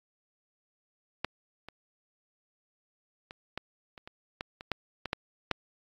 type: clicks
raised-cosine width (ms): 0.3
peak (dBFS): -13 / -27 / -27 / -18 / -30 / -28 / -18 / -26 / -13 / -18 / -13 / -11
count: 12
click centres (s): 1.246 / 1.686 / 3.309 / 3.576 / 3.978 / 4.075 / 4.409 / 4.609 / 4.717 / 5.057 / 5.131 / 5.513
effects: AAC 48 kbps